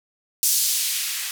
violet noise with band-pass filter sweep, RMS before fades -23 dBFS, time 0.43-1.31 s, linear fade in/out 0 ms, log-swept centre 6400 to 1600 Hz, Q 0.94, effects none

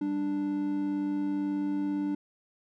triangle tone pair together, 196.2 / 294.2 Hz, G3 / D4, +2 / +3 cents, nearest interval perfect fifth, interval 701 cents, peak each -34 / -26 dBFS, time 0.01-2.15 s, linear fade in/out 5 ms, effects none

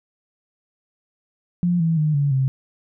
sine tone with pitch steps, 175.6 / 163.84 / 152.87 / 142.63 / 133.08 Hz, F3 / E3 / D#3 / C#3 / C3, +10 / -10 / -30 / +50 / +30 cents, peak -16 dBFS, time 1.63-2.48 s, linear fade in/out 0 ms, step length 170 ms, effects none

